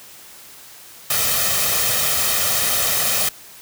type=noise with comb filter; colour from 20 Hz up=white; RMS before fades=-19 dBFS; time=1.1-3.29 s; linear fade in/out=5 ms; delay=1.6 ms; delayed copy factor=+0.6; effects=white hiss -42 dBFS RMS until 3.61 s + high-pass 60 Hz 12 dB/octave